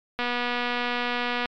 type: click train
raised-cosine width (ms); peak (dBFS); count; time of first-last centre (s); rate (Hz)
0.3; -11; 309; 0.19-1.457; 243
effects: low-pass 4000 Hz 12 dB/octave + MP3 96 kbps